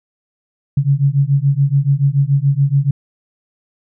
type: beating tone pair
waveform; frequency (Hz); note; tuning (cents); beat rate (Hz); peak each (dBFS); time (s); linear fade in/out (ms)
sine; 136.3 / 143.3; C#3 / D3; -29 / -42; 7; -14; 0.77-2.91; 5
effects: none